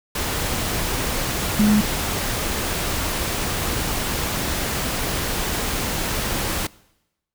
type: tone in noise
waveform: sine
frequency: 210.6 Hz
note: G#3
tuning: 24 cents sharp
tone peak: -13 dBFS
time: 1.59-1.81 s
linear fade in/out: 5 ms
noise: pink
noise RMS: -24 dBFS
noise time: 0.15-6.67 s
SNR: +8 dB
effects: noise-tail reverb RT60 0.9 s tail -22 dB re dry